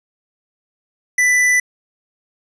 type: tone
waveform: square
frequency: 1987 Hz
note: B6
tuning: 10 cents sharp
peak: -12 dBFS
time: 1.18-1.6 s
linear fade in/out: 5 ms
effects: resampled to 22050 Hz + 8-bit